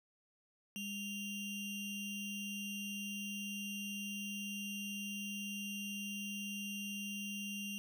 square ring-modulated tone, 1493 Hz, F#6, 15 cents sharp, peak -38 dBFS, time 0.76-7.78 s, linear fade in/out 0 ms, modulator 1290 Hz, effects none

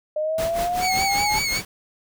sine exponential sweep, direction up, 606 to 860 Hz, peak -21 dBFS, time 0.16-1.39 s, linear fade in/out 5 ms
pink noise with tremolo, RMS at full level -29 dBFS, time 0.38-1.65 s, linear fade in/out 2 ms, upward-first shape sine, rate 5.3 Hz, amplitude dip 80%
20% pulse tone with vibrato, 2210 Hz, C#7, 6 cents flat, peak -17 dBFS, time 0.8-1.62 s, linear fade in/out 50 ms, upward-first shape sine, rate 5.3 Hz, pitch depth 49 cents each way
effects none

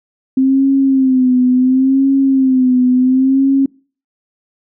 sine tone with vibrato, 261.5 Hz, C4, 1 cent flat, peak -8 dBFS, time 0.37-3.66 s, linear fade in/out 5 ms, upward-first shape sine, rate 0.71 Hz, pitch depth 70 cents each way, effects noise-tail reverb RT60 0.4 s tail -25 dB re dry

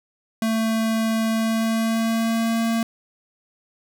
square tone with pitch glide, 223.2 to 228 Hz, A3 to A#3, +25 to -38 cents, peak -20 dBFS, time 0.42-2.83 s, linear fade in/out 2 ms, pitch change +37 cents, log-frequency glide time 1.31-2.63 s, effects none

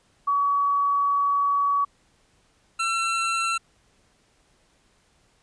sine / 25% pulse tone pair in turn, 1133 / 1347.4 Hz, C#6 / E6, +37 / +38 cents, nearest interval minor third, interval 301 cents, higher second, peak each -19 dBFS, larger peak neither, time 0.27-1.85 / 2.79-3.58 s, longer first, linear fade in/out 10 ms, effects pink hiss -63 dBFS RMS until 5.42 s + resampled to 22050 Hz

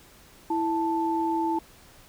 sine tone pair together, 329.6 / 879.9 Hz, E4 / A5, 0 / 0 cents, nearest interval octave + perfect fourth, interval 1700 cents, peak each -26 dBFS, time 0.5-1.59 s, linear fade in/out 5 ms, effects pink hiss -53 dBFS RMS until 2.08 s

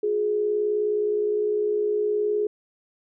sine tone pair together, 359.9 / 419.4 Hz, F#4 / G#4, -48 / +17 cents, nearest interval minor third, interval 265 cents, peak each -31 / -21 dBFS, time 0.03-2.47 s, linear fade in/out 5 ms, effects none

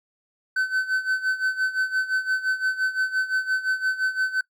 triangle tone with tremolo, 1523 Hz, F#6, 50 cents sharp, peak -17 dBFS, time 0.56-4.41 s, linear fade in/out 5 ms, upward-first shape sine, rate 5.8 Hz, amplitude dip 80%, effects noise-tail reverb RT60 0.1 s tail -21 dB re dry

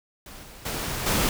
pink noise with level steps, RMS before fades -43 / -45 / -30 / -23 dBFS, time 0.26-1.29 s, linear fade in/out 2 ms, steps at 0.43 / 0.65 / 1.06 s, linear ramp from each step 5 ms, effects none

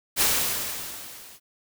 white noise with level ramp, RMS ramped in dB -19 to -48 dBFS, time 0.16-1.4 s, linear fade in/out 50 ms, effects none

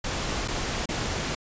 pink noise with dropouts, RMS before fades -29 dBFS, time 0.04-1.35 s, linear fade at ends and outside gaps 5 ms, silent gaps 0.478-0.482 / 0.858-0.888 s, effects resampled to 16000 Hz

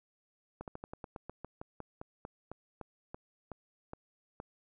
slowing click train, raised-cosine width 1 ms, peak -28 dBFS, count 19, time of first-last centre 0.61-4.401 s, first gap 68 ms, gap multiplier 1.12, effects none

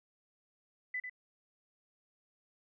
sine tone with echo, 2000 Hz, B6, 21 cents sharp, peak -34 dBFS, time 0.94-1 s, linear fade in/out 5 ms, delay 97 ms, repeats 1, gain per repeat -6 dB, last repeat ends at 1.097 s, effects none

